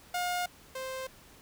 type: tone pair in turn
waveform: sawtooth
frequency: 714 / 523.3 Hz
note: F5 / C5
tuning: +38 / 0 cents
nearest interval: perfect fourth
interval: 538 cents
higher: first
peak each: -26 / -32 dBFS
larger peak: first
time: 0.14-0.46 / 0.75-1.07 s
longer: neither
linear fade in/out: 5 ms
effects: pink hiss -56 dBFS RMS until 1.41 s